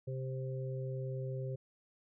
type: harmonic tone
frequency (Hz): 131.1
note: C3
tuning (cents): +4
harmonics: 1 / 3 / 4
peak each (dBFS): -37 / -45 / -45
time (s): 0.07-1.56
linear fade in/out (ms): 10
effects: none